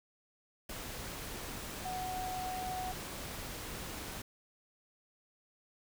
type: tone in noise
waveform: sine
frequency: 740 Hz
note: F#5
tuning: in tune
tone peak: -37 dBFS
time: 1.85-2.92 s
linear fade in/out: 5 ms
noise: pink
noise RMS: -43 dBFS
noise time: 0.69-4.22 s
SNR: +3 dB
effects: none